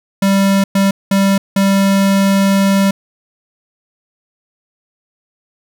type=tone bursts at uneven times; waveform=square; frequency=196 Hz; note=G3; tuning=in tune; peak=-10 dBFS; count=4; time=0.22-0.64 / 0.75-0.91 / 1.11-1.38 / 1.56-2.91 s; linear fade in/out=5 ms; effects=none